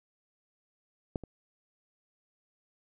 clicks, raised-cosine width 2 ms, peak -18 / -29 dBFS, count 2, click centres 1.158 / 1.237 s, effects none

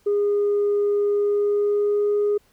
sine tone with pitch glide, 409.4 to 413.2 Hz, G#4 to G#4, -25 to -9 cents, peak -16 dBFS, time 0.06-2.38 s, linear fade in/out 10 ms, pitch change +16 cents, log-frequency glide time 1.11-2.14 s, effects tanh soft clip ceiling -15 dBFS + pink hiss -61 dBFS RMS until 2.52 s

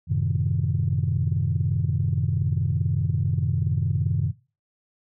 sine chord, F# diminished seventh, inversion none, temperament equal, 92.5 / 110 / 130.81 / 155.56 Hz, F#2 / A2 / C3 / Eb3, 0 / 0 / 0 / 0 cents, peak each -25 / -27 / -25 / -26 dBFS, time 0.07-4.33 s, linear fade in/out 50 ms, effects noise-tail reverb RT60 0.3 s tail -18 dB re dry + tanh soft clip ceiling -12 dBFS

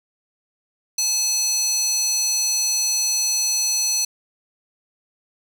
square tone with high-pass filter, 860 Hz, A5, 40 cents flat, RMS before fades -21 dBFS, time 0.98-4.05 s, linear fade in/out 5 ms, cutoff 5300 Hz, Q 5.8, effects none

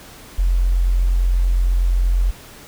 sine tone, 44.27 Hz, F1, 24 cents sharp, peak -13 dBFS, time 0.38-2.31 s, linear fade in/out 10 ms, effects pink hiss -41 dBFS RMS until 2.67 s

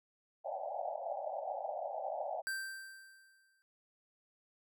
pink band-pass noise, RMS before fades -40 dBFS, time 0.44-2.42 s, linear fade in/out 20 ms, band 560 to 830 Hz, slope 96 dB/octave
square tone with exponential decay, 1566 Hz, G6, 2 cents flat, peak -35 dBFS, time 2.47-3.62 s, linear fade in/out 0 ms, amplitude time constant 250 ms
effects none

